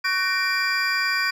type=tone cluster; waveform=triangle; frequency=1116 / 1508 / 1851 / 2352 / 4819 Hz; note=C#6 / F#6 / A#6 / D7 / D8; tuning=+11 / +32 / -13 / +2 / +44 cents; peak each=-28 / -24 / -25 / -25 / -26 dBFS; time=0.04-1.31 s; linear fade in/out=10 ms; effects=none